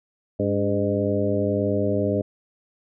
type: harmonic tone with a mistuned harmonic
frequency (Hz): 101.7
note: G#2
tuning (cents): -36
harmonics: 1 / 2 / 3 / 4 / 5 / 6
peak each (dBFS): -27 / -27 / -27 / -27 / -27 / -27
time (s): 0.39-2.22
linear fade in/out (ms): 10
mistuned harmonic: 3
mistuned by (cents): -70
effects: none